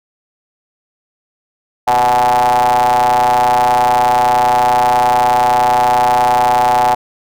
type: ring-modulated tone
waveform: square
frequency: 60.4 Hz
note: B1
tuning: 38 cents flat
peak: -7 dBFS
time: 1.87-6.95 s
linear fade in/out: 10 ms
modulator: 800 Hz
effects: none